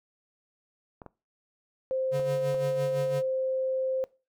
clicks, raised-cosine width 1 ms, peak -29 dBFS, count 4, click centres 1.018 / 1.063 / 2.196 / 2.545 s
sine tone, 523.3 Hz, C5, in tune, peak -26 dBFS, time 1.91-4.04 s, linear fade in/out 0 ms
square tone with tremolo, 142.2 Hz, C#3, 45 cents sharp, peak -30 dBFS, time 2.11-3.23 s, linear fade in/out 50 ms, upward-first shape sine, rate 5.9 Hz, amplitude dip 65%
effects noise-tail reverb RT60 0.3 s tail -21 dB re dry

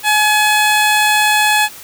15% pulse tone, 848 Hz, G#5, 36 cents sharp, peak -4 dBFS, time 0.03-1.69 s, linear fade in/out 50 ms, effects white hiss -35 dBFS RMS until 1.83 s

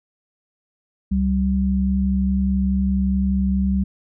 sine tone pair together, 68.35 / 193.2 Hz, C#2 / G3, -24 / -25 cents, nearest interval octave + tritone, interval 1799 cents, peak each -21 / -18 dBFS, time 1.11-3.84 s, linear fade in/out 10 ms, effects none

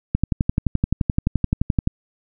click train, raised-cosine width 5 ms, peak -5 dBFS, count 21, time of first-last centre 0.15-1.874 s, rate 11.6 Hz, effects none

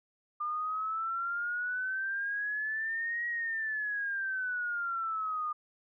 sine exponential two-way sweep, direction up then down, 1200 to 1906 to 1213 Hz, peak -31 dBFS, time 0.4-5.53 s, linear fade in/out 10 ms, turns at 3.27 s, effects none

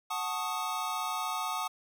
square chord, D# half-diminished seventh, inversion first, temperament equal, 740 / 880 / 1108.7 / 1244.5 Hz, F#5 / A5 / C#6 / D#6, 0 / 0 / 0 / 0 cents, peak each -39 / -38 / -40 / -36 dBFS, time 0.1-1.68 s, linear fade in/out 10 ms, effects none

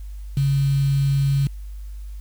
sine tone with quantisation, 138.6 Hz, C#3, in tune, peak -16 dBFS, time 0.37-1.47 s, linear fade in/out 2 ms, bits 6, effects added 50 Hz sine -31 dBFS peak until 2.2 s + white hiss -57 dBFS RMS until 2.2 s

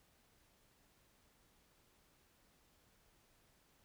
silence, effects pink hiss -72 dBFS RMS until 3.84 s

